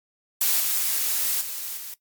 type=noise with level steps; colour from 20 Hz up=blue; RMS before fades=-21 / -24 / -32 / -36 dBFS; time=0.41-1.94 s; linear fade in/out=2 ms; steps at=0.6 / 1.41 / 1.77 s; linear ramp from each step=2 ms; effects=noise-tail reverb RT60 0.1 s tail -18 dB re dry + MP3 96 kbps